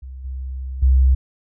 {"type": "tone with level steps", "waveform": "sine", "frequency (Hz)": 65.2, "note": "C2", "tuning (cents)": -5, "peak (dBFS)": [-31, -25, -10], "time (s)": [0.02, 1.15], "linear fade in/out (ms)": 10, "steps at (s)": [0.24, 0.82], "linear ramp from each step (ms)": 10, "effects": []}